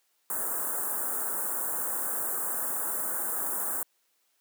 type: band-stop noise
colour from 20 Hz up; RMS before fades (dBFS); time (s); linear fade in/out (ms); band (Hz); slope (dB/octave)
white; -31; 0.3-3.83; 2; 1600 to 7900; 48
effects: white hiss -72 dBFS RMS until 4.4 s + high-pass 300 Hz 12 dB/octave